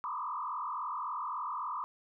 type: tone with frequency modulation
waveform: sine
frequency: 1100 Hz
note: C#6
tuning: 14 cents flat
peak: -34 dBFS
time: 0.04-1.84 s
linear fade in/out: 0 ms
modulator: 43.6 Hz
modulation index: 3.4
effects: none